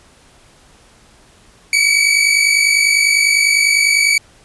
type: tone pair together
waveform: sawtooth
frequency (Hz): 2255 / 2305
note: C#7 / D7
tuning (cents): +29 / -33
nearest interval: unison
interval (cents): 38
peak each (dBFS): -10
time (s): 1.73-4.18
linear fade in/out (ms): 2
effects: pink hiss -48 dBFS RMS until 4.44 s + resampled to 24000 Hz